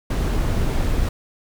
brown noise, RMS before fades -20 dBFS, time 0.1-1.09 s, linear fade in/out 5 ms, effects none

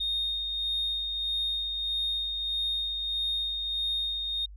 sine tone with tremolo, 3692 Hz, A#7, 17 cents flat, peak -25 dBFS, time 0-4.46 s, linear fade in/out 10 ms, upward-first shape sine, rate 1.6 Hz, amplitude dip 40%, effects tanh soft clip ceiling -23 dBFS + added 50 Hz sine -43 dBFS peak until 4.56 s

